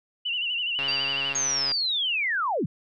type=tone with vibrato; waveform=sine; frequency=2860 Hz; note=F7; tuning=41 cents sharp; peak=-25 dBFS; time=0.25-1.33 s; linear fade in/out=10 ms; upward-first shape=sine; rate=12 Hz; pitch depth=87 cents each way
type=click train; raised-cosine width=0.3 ms; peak=-18 dBFS; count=129; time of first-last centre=0.79-1.718 s; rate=138 Hz
type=tone with exponential decay; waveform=sine; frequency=4699 Hz; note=D8; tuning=in tune; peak=-25 dBFS; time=0.88-1.71 s; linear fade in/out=5 ms; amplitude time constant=180 ms
type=linear sweep; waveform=sine; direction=down; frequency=6600 to 110.6 Hz; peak=-23 dBFS; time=1.35-2.66 s; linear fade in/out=5 ms
effects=none